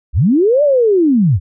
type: linear two-way sweep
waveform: sine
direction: up then down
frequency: 43.65 to 603 to 73.1 Hz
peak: -8 dBFS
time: 0.13-1.4 s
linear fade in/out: 50 ms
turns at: 0.63 s
effects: none